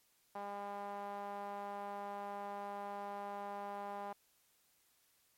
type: tone with band-pass filter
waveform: sawtooth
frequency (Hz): 201.9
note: G#3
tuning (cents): -49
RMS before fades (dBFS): -44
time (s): 0.35-4.13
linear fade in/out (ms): 5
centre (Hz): 840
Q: 3.1
effects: white hiss -73 dBFS RMS until 5.37 s + MP3 64 kbps